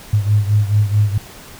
sine beating tone pair, 103.1 / 107.7 Hz, G#2 / A2, -12 / -37 cents, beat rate 4.6 Hz, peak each -13 / -17 dBFS, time 0.13-1.18 s, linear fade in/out 5 ms, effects pink hiss -38 dBFS RMS until 1.59 s

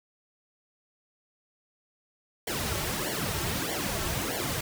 pink noise with flanger, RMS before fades -31 dBFS, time 2.47-4.61 s, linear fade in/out 5 ms, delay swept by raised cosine 0.78 to 4.18 ms, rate 1.6 Hz, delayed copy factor -0.95, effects none

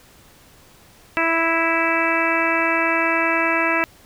harmonic tone, 329.6 Hz, E4, in tune, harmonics 1 / 2 / 3 / 4 / 5 / 6 / 7 / 8, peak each -25 / -25 / -25 / -25 / -25 / -25 / -25 / -25 dBFS, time 1.17-3.84 s, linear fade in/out 0 ms, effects pink hiss -50 dBFS RMS until 4.05 s

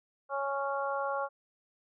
harmonic tone, 277.2 Hz, C#4, in tune, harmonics 2 / 3 / 4 / 5, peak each -34 / -36 / -36 / -38 dBFS, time 0.29-1.29 s, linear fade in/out 50 ms, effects none

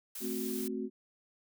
blue noise, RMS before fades -42 dBFS, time 0.15-0.68 s, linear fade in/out 5 ms
sine chord, F# diminished, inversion first, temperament equal, 220 / 261.6 / 370 Hz, A3 / C4 / F#4, 0 / 0 / 0 cents, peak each -38 dBFS, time 0.2-0.9 s, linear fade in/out 50 ms
effects none

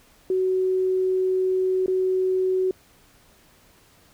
sine tone with dropouts, 373.5 Hz, F#4, 16 cents sharp, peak -19 dBFS, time 0.3-2.71 s, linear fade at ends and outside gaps 2 ms, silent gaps 1.861-1.88 s, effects pink hiss -56 dBFS RMS until 4.13 s

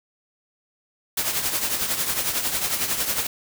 white noise with tremolo, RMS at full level -22 dBFS, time 1.17-3.27 s, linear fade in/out 5 ms, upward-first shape triangle, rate 11 Hz, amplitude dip 65%, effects none

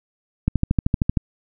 click train, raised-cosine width 5 ms, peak -5 dBFS, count 10, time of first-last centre 0.48-1.172 s, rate 13 Hz, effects none

